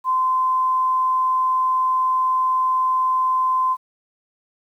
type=tone; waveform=sine; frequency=1032 Hz; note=C6; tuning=24 cents flat; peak=-16 dBFS; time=0.04-3.77 s; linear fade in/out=50 ms; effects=9-bit